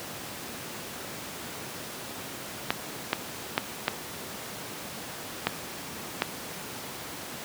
clicks, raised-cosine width 0.3 ms, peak -6 dBFS, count 6, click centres 2.705 / 3.131 / 3.579 / 3.881 / 5.47 / 6.221 s, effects pink hiss -38 dBFS RMS until 7.44 s + high-pass 150 Hz 12 dB/octave

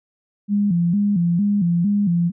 sine tone with vibrato, 187.3 Hz, F#3, 21 cents sharp, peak -15 dBFS, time 0.48-2.32 s, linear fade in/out 50 ms, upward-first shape square, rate 2.2 Hz, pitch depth 150 cents each way, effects none

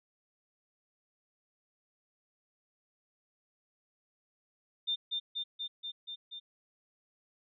sine tone with echo, 3606 Hz, A7, 42 cents sharp, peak -29 dBFS, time 4.87-4.96 s, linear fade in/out 20 ms, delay 240 ms, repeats 6, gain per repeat -2 dB, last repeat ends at 6.4 s, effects none

